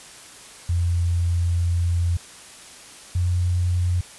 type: tone pair in turn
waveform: sine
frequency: 86.4 / 88.98 Hz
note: F2 / F2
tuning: -18 / +33 cents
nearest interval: minor second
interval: 51 cents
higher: second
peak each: -18 dBFS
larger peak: neither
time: 0.69-2.17 / 3.15-4.01 s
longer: first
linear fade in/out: 5 ms
effects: white hiss -43 dBFS RMS until 4.18 s + resampled to 24000 Hz